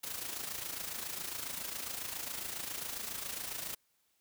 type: noise with amplitude modulation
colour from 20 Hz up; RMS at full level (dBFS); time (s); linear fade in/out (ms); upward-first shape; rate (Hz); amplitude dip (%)
white; -38; 0.03-3.75; 10; sine; 27.3; 60
effects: white hiss -75 dBFS RMS until 4.2 s